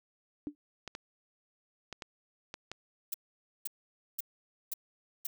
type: tone with exponential decay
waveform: sine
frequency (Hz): 293.7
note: D4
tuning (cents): 0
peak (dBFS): -30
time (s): 0.47-0.55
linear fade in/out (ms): 0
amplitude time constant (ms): 16
type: clicks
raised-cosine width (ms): 0.2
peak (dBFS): -23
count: 6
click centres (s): 0.877 / 0.951 / 1.927 / 2.022 / 2.541 / 2.716
type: noise bursts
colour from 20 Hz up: violet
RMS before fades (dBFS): -35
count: 5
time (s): 3.12-5.27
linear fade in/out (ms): 5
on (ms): 22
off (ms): 510
effects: none